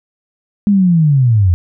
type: linear sweep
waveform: sine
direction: down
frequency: 208.7 to 83 Hz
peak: -7 dBFS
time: 0.67-1.54 s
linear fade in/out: 0 ms
effects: none